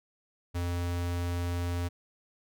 square tone, 87.31 Hz, F2, in tune, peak -30 dBFS, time 0.54-1.89 s, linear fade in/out 20 ms, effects none

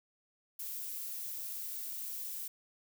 violet noise, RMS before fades -41 dBFS, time 0.59-2.48 s, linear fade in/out 5 ms, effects none

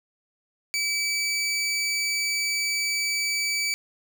20% pulse tone, 2300 Hz, D7, 37 cents flat, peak -19 dBFS, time 0.74-3.74 s, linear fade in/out 0 ms, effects none

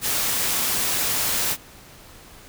white noise, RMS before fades -23 dBFS, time 0.01-1.57 s, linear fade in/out 50 ms, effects pink hiss -46 dBFS RMS until 2.48 s

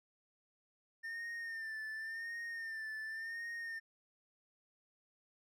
triangle tone with vibrato, 1805 Hz, A6, 44 cents sharp, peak -39 dBFS, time 1.03-3.8 s, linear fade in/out 20 ms, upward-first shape sine, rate 0.91 Hz, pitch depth 52 cents each way, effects none

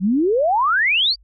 sine exponential sweep, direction up, 174.61 to 4793 Hz, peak -14 dBFS, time 0-1.16 s, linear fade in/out 50 ms, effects added 50 Hz sine -49 dBFS peak until 1.23 s + AAC 64 kbps

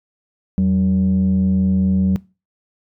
sine tone pair together, 84.1 / 188.8 Hz, E2 / F#3, +35 / +35 cents, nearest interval octave + major second, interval 1400 cents, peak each -19 / -12 dBFS, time 0.58-2.16 s, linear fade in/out 0 ms, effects noise-tail reverb RT60 0.3 s tail -22 dB re dry + tanh soft clip ceiling -10 dBFS

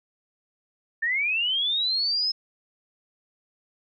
sine linear sweep, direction up, 1760 to 5190 Hz, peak -22 dBFS, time 1.02-2.32 s, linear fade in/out 10 ms, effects none

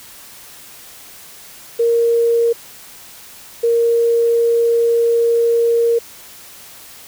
sine tone pair in turn, 466.2 / 466.2 Hz, A#4 / A#4, 0 / 0 cents, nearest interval unison, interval 0 cents, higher neither, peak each -11 dBFS, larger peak neither, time 1.79-2.53 / 3.63-5.99 s, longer second, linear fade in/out 10 ms, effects white hiss -39 dBFS RMS until 7.07 s

